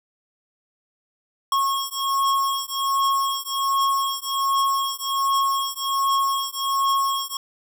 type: beating tone pair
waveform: square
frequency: 1092 / 1093.3 Hz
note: C#6 / C#6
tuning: -26 / -24 cents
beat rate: 1.3 Hz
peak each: -24 dBFS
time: 1.52-7.37 s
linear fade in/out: 2 ms
effects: none